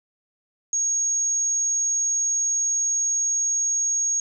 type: tone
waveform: sine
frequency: 6580 Hz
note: G#8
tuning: 17 cents flat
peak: -20 dBFS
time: 0.73-4.2 s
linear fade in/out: 2 ms
effects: none